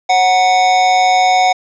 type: tone with amplitude modulation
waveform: square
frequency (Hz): 740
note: F#5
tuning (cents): 0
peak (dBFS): -7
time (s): 0.09-1.53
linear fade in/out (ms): 10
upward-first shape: sine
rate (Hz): 198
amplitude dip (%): 50
effects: resampled to 16000 Hz + 7-bit